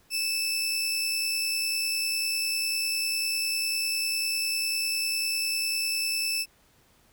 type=tone pair together; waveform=sawtooth; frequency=2622 / 5314 Hz; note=E7 / E8; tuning=-10 / +13 cents; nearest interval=octave; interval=1223 cents; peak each=-26 / -26 dBFS; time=0.1-6.46 s; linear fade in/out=50 ms; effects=pink hiss -62 dBFS RMS until 7.12 s